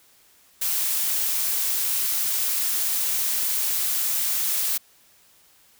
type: noise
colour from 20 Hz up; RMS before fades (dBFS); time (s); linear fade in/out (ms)
blue; -24; 0.61-4.78; 10
effects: white hiss -57 dBFS RMS until 5.79 s